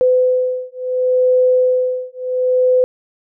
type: beating tone pair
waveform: sine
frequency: 506 / 506.71 Hz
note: B4 / B4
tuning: +42 / +44 cents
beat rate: 0.71 Hz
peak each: -15 dBFS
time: 0.01-2.84 s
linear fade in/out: 0 ms
effects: none